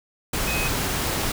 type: tone in noise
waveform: sine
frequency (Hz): 2524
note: D#7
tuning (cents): +24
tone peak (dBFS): -27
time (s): 0.47-0.68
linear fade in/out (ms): 5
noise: pink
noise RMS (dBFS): -25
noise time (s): 0.33-1.32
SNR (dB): -5
effects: none